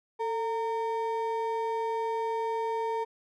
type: ring-modulated tone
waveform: triangle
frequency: 684 Hz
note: F5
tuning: 36 cents flat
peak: -23 dBFS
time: 0.19-3.05 s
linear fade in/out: 20 ms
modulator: 238 Hz
effects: none